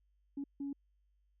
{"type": "tone bursts at uneven times", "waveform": "sine", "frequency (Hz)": 280, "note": "C#4", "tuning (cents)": 18, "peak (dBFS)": -36, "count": 2, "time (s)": [[0.37, 0.44], [0.6, 0.73]], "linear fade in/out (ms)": 5, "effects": ["tanh soft clip ceiling -32 dBFS", "added 50 Hz sine -70 dBFS peak until 1.4 s"]}